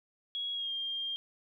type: tone with pitch glide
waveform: sine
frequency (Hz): 3322 to 3205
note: G#7 to G7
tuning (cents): 0 to +38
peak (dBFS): -33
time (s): 0.35-1.16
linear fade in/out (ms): 0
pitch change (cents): -62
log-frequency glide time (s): 0.53-0.72
effects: 12-bit